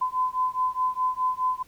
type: beating tone pair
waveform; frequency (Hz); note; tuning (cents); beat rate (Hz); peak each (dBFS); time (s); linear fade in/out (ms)
sine; 1015 / 1019.8; B5 / C6; +47 / -45; 4.8; -26; 0.01-1.63; 10
effects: pink hiss -57 dBFS RMS until 1.67 s